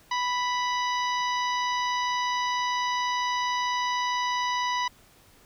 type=harmonic tone with a mistuned harmonic; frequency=987.8 Hz; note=B5; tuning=in tune; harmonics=1 / 2 / 3 / 4 / 5 / 6; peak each=-26 / -32 / -36 / -38 / -40 / -42 dBFS; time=0.11-4.88 s; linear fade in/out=5 ms; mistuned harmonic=4; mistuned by=-28 cents; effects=pink hiss -57 dBFS RMS until 5.45 s